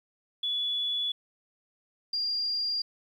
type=tone pair in turn; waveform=sine; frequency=3421 / 4791 Hz; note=A7 / D8; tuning=-49 / +34 cents; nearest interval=tritone; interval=583 cents; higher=second; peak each=-27 dBFS; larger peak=neither; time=0.43-1.12 / 2.13-2.82 s; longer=neither; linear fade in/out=5 ms; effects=10-bit